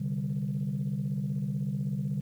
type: chord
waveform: sine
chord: C suspended second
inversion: none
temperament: equal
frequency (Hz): 130.81 / 146.83 / 196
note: C3 / D3 / G3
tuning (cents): 0 / 0 / 0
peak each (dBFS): -33 / -31 / -32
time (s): 0-2.21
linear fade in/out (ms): 10
effects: tanh soft clip ceiling -23 dBFS + 10-bit